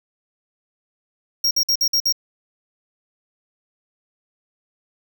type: tone bursts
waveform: square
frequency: 5588 Hz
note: F8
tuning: in tune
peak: -16 dBFS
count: 6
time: 1.44-2.125 s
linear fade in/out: 5 ms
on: 70 ms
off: 53 ms
effects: 9-bit